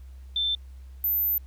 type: tone pair in turn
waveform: sine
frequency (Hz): 3550 / 14200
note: A7 / A9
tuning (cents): +15 / +15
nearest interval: 2 octaves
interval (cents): 2400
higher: second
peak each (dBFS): -23 / -22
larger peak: second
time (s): 0.36-0.55 / 1.04-1.38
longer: second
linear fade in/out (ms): 2
effects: added 65 Hz sine -41 dBFS peak until 1.46 s + pink hiss -64 dBFS RMS until 1.46 s